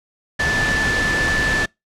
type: tone in noise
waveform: sine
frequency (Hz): 1750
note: A6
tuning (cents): -10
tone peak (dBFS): -18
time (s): 0.39-1.66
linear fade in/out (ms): 10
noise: pink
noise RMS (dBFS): -22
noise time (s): 0.39-1.66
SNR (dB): +1
effects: noise-tail reverb RT60 0.2 s tail -26 dB re dry + low-pass 6000 Hz 12 dB/octave